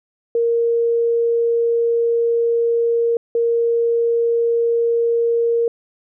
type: tone bursts at uneven times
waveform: sine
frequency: 466.2 Hz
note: A#4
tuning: in tune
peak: -14 dBFS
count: 2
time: 0.35-3.17 / 3.35-5.68 s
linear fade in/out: 2 ms
effects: none